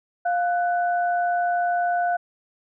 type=tone pair together; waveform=sine; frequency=703 / 1489.6 Hz; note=F5 / F#6; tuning=+11 / +11 cents; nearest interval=octave + minor second; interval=1300 cents; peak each=-20 / -29 dBFS; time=0.25-2.17 s; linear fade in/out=10 ms; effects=none